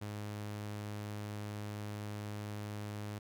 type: tone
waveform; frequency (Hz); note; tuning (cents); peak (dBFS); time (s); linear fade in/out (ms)
sawtooth; 104.3; G#2; +8; -36; 0.01-3.19; 10
effects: none